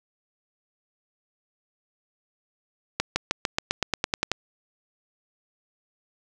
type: accelerating click train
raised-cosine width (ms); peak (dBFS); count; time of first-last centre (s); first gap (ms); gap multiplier
0.2; -5; 12; 3-4.317; 160; 0.94
effects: none